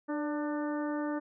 harmonic tone with a mistuned harmonic, 298.2 Hz, D4, 27 cents sharp, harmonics 1 / 2 / 3 / 4 / 5 / 6, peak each -32 / -38 / -42 / -44 / -46 / -48 dBFS, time 0.08-1.2 s, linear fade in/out 20 ms, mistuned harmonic 2, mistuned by -33 cents, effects none

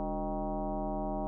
sine tone with frequency modulation, 291.4 Hz, D4, 13 cents flat, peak -31 dBFS, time 0-1.27 s, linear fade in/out 0 ms, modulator 164 Hz, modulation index 3.6, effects none

